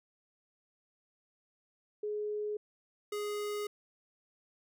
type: tone pair in turn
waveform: sine / square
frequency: 420 / 415.4 Hz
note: G#4 / G#4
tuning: +19 / 0 cents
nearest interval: unison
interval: 19 cents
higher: first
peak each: -33 / -35 dBFS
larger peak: first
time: 2.03-2.57 / 3.12-3.67 s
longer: second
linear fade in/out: 5 ms
effects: none